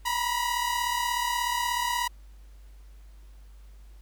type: tone pair together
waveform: sawtooth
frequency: 951.2 / 987.8 Hz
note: A#5 / B5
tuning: +35 / 0 cents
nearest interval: minor second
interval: 65 cents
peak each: -25 dBFS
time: 0.05-2.08 s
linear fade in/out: 10 ms
effects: added 50 Hz sine -46 dBFS peak until 4.01 s + pink hiss -64 dBFS RMS until 4.01 s